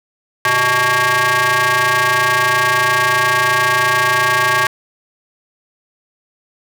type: ring-modulated tone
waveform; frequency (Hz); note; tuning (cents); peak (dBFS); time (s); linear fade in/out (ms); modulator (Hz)
sawtooth; 246.5; B3; -3; -5; 0.45-4.67; 2; 1370
effects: none